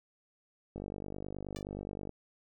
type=click train; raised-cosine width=2 ms; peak=-27 dBFS; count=67; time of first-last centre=0.76-2.093 s; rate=49.5 Hz
type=tone with exponential decay; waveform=5% pulse; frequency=587.3 Hz; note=D5; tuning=in tune; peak=-30 dBFS; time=1.56-1.63 s; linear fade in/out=1 ms; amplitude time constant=15 ms
effects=none